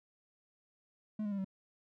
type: tone with pitch steps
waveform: triangle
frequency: 213.6 / 206 / 198.61 / 191.51 Hz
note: G#3 / G#3 / G3 / G3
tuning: +49 / -14 / +23 / -40 cents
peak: -32 dBFS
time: 1.19-1.446 s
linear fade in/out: 5 ms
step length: 64 ms
effects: none